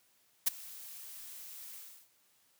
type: noise with ADSR envelope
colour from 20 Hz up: blue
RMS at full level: -25 dBFS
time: 0.46-2.09 s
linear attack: 15 ms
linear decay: 15 ms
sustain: -23 dB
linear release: 330 ms
effects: white hiss -70 dBFS RMS until 2.59 s + high-pass 80 Hz 12 dB/octave